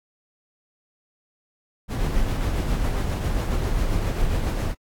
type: noise with tremolo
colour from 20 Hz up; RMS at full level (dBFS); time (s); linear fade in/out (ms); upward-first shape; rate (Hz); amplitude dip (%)
brown; -21; 1.88-4.75; 50; triangle; 7.4; 40
effects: AAC 64 kbps